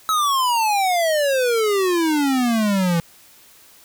square exponential sweep, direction down, 1300 to 164.81 Hz, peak -17 dBFS, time 0.09-3 s, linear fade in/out 0 ms, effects white hiss -49 dBFS RMS until 3.84 s

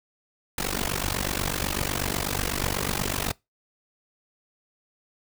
pink noise with amplitude modulation, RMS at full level -24 dBFS, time 0.58-3.32 s, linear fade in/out 2 ms, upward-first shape sine, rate 48.1 Hz, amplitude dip 95%, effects noise-tail reverb RT60 0.2 s tail -23 dB re dry

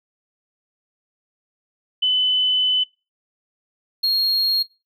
sine / triangle tone pair in turn, 3015 / 4264 Hz, F#7 / C8, +32 / +32 cents, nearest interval tritone, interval 600 cents, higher second, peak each -15 dBFS, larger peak neither, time 2.02-2.84 / 4.03-4.63 s, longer first, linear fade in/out 10 ms, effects noise-tail reverb RT60 0.3 s tail -25 dB re dry

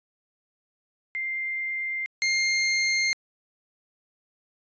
sine / sawtooth tone pair in turn, 2097 / 2116 Hz, C7 / C7, +3 / +19 cents, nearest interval unison, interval 16 cents, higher second, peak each -27 / -18 dBFS, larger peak second, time 1.15-2.06 / 2.22-3.13 s, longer neither, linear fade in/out 0 ms, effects resampled to 16000 Hz

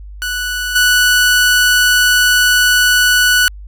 sawtooth tone with level steps, 1480 Hz, F#6, in tune, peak -14 / -5 dBFS, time 0.22-3.48 s, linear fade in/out 0 ms, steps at 0.75 s, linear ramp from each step 10 ms, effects added 50 Hz sine -29 dBFS peak until 3.67 s

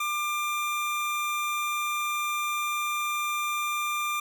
25% pulse tone, 1193 Hz, D6, 27 cents sharp, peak -23 dBFS, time 0-4.2 s, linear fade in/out 5 ms, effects none

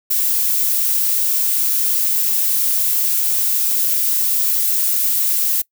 violet noise, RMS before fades -17 dBFS, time 0.1-5.62 s, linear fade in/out 10 ms, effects noise-tail reverb RT60 0.1 s tail -22 dB re dry

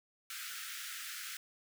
pink high-pass noise, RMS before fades -44 dBFS, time 0.3-1.37 s, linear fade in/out 2 ms, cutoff 1300 Hz, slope 96 dB/octave, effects none

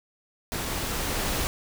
pink noise with level ramp, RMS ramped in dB -31 to -27 dBFS, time 0.52-1.47 s, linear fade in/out 0 ms, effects none

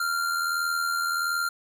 square tone with amplitude modulation, 1390 Hz, F6, 9 cents flat, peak -23 dBFS, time 0-1.49 s, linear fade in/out 5 ms, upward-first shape sine, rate 81.4 Hz, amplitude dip 50%, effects none

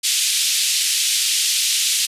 pink band-pass noise, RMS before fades -19 dBFS, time 0.03-2.07 s, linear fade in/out 20 ms, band 2900 to 11000 Hz, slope 24 dB/octave, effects resampled to 32000 Hz

